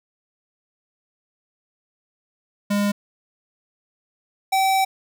square tone pair in turn, 203.8 / 769.4 Hz, G#3 / G5, -32 / -33 cents, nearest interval octave + major seventh, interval 2299 cents, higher second, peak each -19 / -17 dBFS, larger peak second, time 2.7-2.92 / 4.52-4.85 s, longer second, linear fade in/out 10 ms, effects none

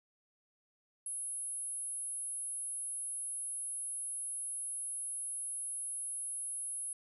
sine tone, 10620 Hz, E9, 12 cents sharp, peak -37 dBFS, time 1.06-6.93 s, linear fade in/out 2 ms, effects none

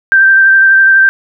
sine tone with vibrato, 1568 Hz, G6, in tune, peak -3 dBFS, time 0.12-1.09 s, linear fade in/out 0 ms, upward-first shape triangle, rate 12 Hz, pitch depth 20 cents each way, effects none

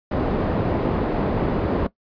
white low-pass noise, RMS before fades -22 dBFS, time 0.11-1.87 s, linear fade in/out 5 ms, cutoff 480 Hz, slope 12 dB/octave, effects noise-tail reverb RT60 0.1 s tail -18 dB re dry + resampled to 11025 Hz

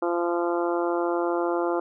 harmonic tone, 172.5 Hz, F3, 21 cents flat, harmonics 2 / 3 / 4 / 5 / 6 / 7 / 8, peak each -25 / -29 / -31 / -33 / -35 / -36 / -37 dBFS, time 0.02-1.8 s, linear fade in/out 5 ms, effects none

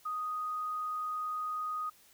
sine tone, 1244.5 Hz, D#6, in tune, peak -33 dBFS, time 0.05-1.9 s, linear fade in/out 10 ms, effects white hiss -62 dBFS RMS until 2.13 s

